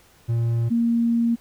triangle / sine tone pair in turn, 116.54 / 233.1 Hz, A#2 / A#3, 0 / 0 cents, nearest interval octave, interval 1200 cents, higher second, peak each -17 dBFS, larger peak neither, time 0.28-0.7 / 0.7-1.36 s, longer second, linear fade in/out 20 ms, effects pink hiss -55 dBFS RMS until 1.4 s

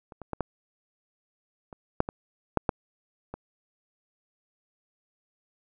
clicks, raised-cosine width 1 ms, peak -30 / -26 / -17 / -13 / -28 / -7 / -18 / -7 / -9 / -22 dBFS, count 10, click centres 0.122 / 0.217 / 0.333 / 0.407 / 1.728 / 2.004 / 2.089 / 2.573 / 2.692 / 3.34 s, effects none

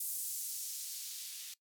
violet noise with band-pass filter sweep, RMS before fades -42 dBFS, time 0-1.54 s, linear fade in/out 5 ms, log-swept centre 9800 to 3100 Hz, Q 1, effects noise-tail reverb RT60 0.1 s tail -19 dB re dry

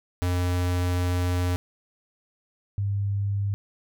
square / sine tone pair in turn, 89.3 / 100.24 Hz, F2 / G2, +39 / +39 cents, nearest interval major second, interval 200 cents, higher second, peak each -23 / -23 dBFS, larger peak neither, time 0.22-1.56 / 2.78-3.54 s, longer first, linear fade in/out 0 ms, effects none

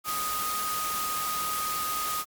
sine tone in noise, 1244.5 Hz, D#6, in tune, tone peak -30 dBFS, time 0.04-2.25 s, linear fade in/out 50 ms, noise white, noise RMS -33 dBFS, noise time 0.04-2.25 s, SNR 0 dB, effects Opus 48 kbps

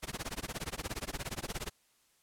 pink noise with tremolo, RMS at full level -36 dBFS, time 0.02-1.7 s, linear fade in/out 20 ms, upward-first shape sine, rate 17 Hz, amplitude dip 100%, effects white hiss -70 dBFS RMS until 2.22 s + low-pass 12000 Hz 12 dB/octave

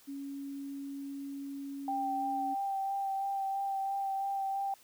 sine tone, 278.2 Hz, C#4, 6 cents sharp, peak -38 dBFS, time 0.07-2.55 s, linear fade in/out 20 ms
sine tone with vibrato, 784 Hz, G5, in tune, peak -31 dBFS, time 1.88-4.74 s, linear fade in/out 2 ms, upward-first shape sine, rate 3 Hz, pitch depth 15 cents each way
effects white hiss -61 dBFS RMS until 4.83 s

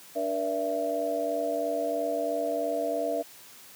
sine tone cluster, 292.3 / 478.1 / 586 / 669 Hz, D4 / A#4 / D5 / E5, -8 / +44 / -4 / +25 cents, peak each -35 / -33 / -33 / -29 dBFS, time 0.15-3.23 s, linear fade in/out 20 ms, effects white hiss -50 dBFS RMS until 3.75 s + high-pass 100 Hz 12 dB/octave

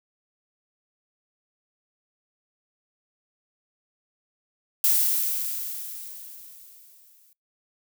violet noise with exponential decay, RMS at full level -19 dBFS, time 4.84-7.33 s, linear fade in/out 1 ms, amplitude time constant 540 ms, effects noise-tail reverb RT60 0.2 s tail -26 dB re dry

